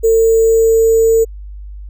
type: tone with sample-and-hold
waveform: sine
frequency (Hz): 450.3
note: A4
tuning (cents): +40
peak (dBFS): -7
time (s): 0.03-1.25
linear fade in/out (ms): 20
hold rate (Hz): 7350
effects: added 50 Hz sine -27 dBFS peak until 1.89 s